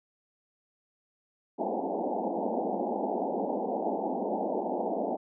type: band-pass noise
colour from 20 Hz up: white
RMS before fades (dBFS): -31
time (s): 1.58-5.17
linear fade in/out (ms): 20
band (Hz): 190 to 870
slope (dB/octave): 96
effects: none

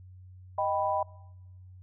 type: chord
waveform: sine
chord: Eb augmented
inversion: none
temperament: equal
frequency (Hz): 622.3 / 784 / 987.8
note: Eb5 / G5 / B5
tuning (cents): 0 / 0 / 0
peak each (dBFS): -30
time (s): 0.58-1.03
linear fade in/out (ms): 5
effects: noise-tail reverb RT60 1.0 s tail -23 dB re dry + added 92 Hz sine -47 dBFS peak until 1.82 s

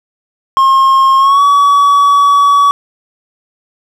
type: tone with pitch glide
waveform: triangle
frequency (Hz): 1072 to 1135.7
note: C6 to C#6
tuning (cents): +42 to +42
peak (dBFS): -3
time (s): 0.57-2.71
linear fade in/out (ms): 0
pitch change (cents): +100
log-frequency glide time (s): 1.18-1.43
effects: none

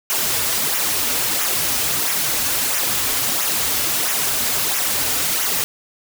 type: noise with flanger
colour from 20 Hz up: white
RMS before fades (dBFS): -20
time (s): 0.1-5.64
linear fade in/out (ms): 0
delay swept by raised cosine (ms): 0.22 to 5.92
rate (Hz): 1.5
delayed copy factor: -0.6
effects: none

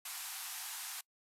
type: band-pass noise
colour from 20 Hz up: white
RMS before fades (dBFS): -44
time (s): 0.05-1.01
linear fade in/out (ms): 5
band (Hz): 710 to 14000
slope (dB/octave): 96
effects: noise-tail reverb RT60 0.1 s tail -24 dB re dry

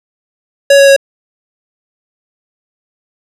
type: tone with pitch steps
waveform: square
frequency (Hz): 559 / 554.8 / 550.7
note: C#5 / C#5 / C#5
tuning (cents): +14 / +1 / -11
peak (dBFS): -3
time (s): 0.7-0.964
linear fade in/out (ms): 5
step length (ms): 88
effects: low-pass 10000 Hz 12 dB/octave

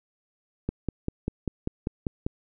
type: click train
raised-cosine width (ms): 3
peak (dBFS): -14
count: 9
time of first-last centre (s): 0.69-2.265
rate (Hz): 5.08
effects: none

